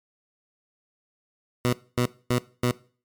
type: tone bursts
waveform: 15% pulse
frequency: 122.9 Hz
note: B2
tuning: 8 cents flat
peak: -14 dBFS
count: 4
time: 1.65-2.712 s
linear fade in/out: 0 ms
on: 78 ms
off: 250 ms
effects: noise-tail reverb RT60 0.4 s tail -20 dB re dry + MP3 96 kbps